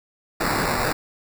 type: noise with sample-and-hold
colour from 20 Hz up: blue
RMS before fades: -23 dBFS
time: 0.4-0.93 s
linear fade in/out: 10 ms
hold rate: 3150 Hz
effects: none